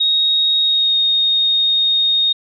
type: tone with pitch glide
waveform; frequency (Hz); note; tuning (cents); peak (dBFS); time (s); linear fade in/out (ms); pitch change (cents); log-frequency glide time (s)
sine; 3756 to 3711; A#7 to A#7; +12 to -9; -12; 0-2.33; 10; -21; 0.62-0.97
effects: none